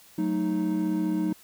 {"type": "chord", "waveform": "triangle", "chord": "D# diminished", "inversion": "first", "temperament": "equal", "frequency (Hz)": [185, 220, 311.1], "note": ["F#3", "A3", "D#4"], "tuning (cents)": [0, 0, 0], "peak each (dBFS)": [-27, -30, -24], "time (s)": [0.18, 1.33], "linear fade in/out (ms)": 5, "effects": ["white hiss -54 dBFS RMS until 1.43 s"]}